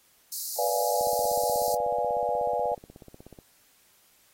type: high-pass noise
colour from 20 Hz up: white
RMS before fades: -34 dBFS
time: 0.32-1.75 s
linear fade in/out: 2 ms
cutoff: 4100 Hz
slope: 96 dB/octave
type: chord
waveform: sine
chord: B diminished seventh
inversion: none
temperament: equal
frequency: 493.9 / 587.3 / 698.5 / 830.6 Hz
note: B4 / D5 / F5 / Ab5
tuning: 0 / 0 / 0 / 0 cents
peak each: -30 dBFS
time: 0.58-2.75 s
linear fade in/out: 10 ms
type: click train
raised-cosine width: 2 ms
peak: -32 dBFS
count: 40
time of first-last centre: 1.01-3.388 s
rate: 16.4 Hz
effects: white hiss -62 dBFS RMS until 4.33 s + AAC 48 kbps